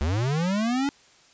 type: linear sweep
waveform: square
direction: up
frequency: 67.7 to 286.7 Hz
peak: -23 dBFS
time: 0.01-0.89 s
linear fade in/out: 0 ms
effects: white hiss -56 dBFS RMS until 1.33 s + resampled to 16000 Hz